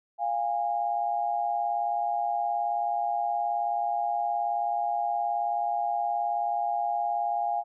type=tone pair together; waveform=sine; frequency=698.5 / 817.4 Hz; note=F5 / G#5; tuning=0 / -28 cents; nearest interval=minor third; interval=272 cents; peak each=-28 dBFS; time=0.18-7.64 s; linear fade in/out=50 ms; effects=none